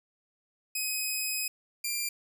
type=tone pair in turn; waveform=10% pulse; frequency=2526 / 2380 Hz; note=D#7 / D7; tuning=+26 / +22 cents; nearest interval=minor second; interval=104 cents; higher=first; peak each=-21 dBFS; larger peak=neither; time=0.75-1.48 / 1.84-2.09 s; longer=first; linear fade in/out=5 ms; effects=none